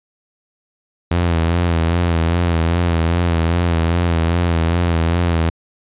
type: tone with vibrato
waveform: sawtooth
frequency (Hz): 84.6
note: E2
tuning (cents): +45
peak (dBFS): -10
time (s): 1.11-5.5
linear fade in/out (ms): 5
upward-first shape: sine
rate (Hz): 2.5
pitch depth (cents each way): 58
effects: resampled to 8000 Hz